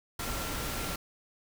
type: tone in noise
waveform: sine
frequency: 1367 Hz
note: F6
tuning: 37 cents flat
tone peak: -44 dBFS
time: 0.19-0.96 s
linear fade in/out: 5 ms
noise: pink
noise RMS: -35 dBFS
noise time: 0.19-0.96 s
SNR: -12 dB
effects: none